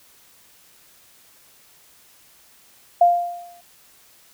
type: tone with exponential decay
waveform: sine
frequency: 698.5 Hz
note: F5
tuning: in tune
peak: -8 dBFS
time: 3.01-3.61 s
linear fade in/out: 5 ms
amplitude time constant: 130 ms
effects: white hiss -53 dBFS RMS until 4.33 s